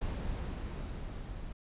brown noise with level ramp, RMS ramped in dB -35 to -43 dBFS, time 0.01-1.53 s, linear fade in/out 10 ms, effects resampled to 8000 Hz

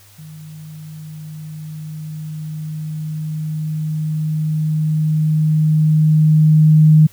sine tone with level ramp, 155 Hz, D#3, 6 cents flat, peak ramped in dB -33 to -5 dBFS, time 0.18-7.07 s, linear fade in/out 10 ms, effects added 100 Hz sine -48 dBFS peak until 7.12 s + white hiss -48 dBFS RMS until 7.12 s

